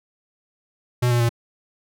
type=tone with pitch steps; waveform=square; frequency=123 / 120.2 / 117.6 Hz; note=B2 / B2 / A#2; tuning=-7 / -46 / +16 cents; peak=-17 dBFS; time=1.02-1.293 s; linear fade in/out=10 ms; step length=91 ms; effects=none